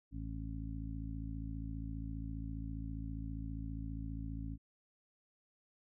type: harmonic tone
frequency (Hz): 54.9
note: A1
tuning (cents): -3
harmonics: 1 / 2 / 3 / 4 / 5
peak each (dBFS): -42 / -45 / -49 / -52 / -47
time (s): 0.11-4.58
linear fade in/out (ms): 50
effects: none